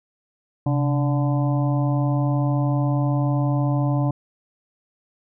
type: harmonic tone with a mistuned harmonic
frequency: 145.6 Hz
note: D3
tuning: 15 cents flat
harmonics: 1 / 2 / 4 / 5 / 6 / 7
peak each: -19 / -25 / -31 / -33 / -35 / -36 dBFS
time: 0.66-4.11 s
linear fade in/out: 5 ms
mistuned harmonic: 1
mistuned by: -130 cents
effects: none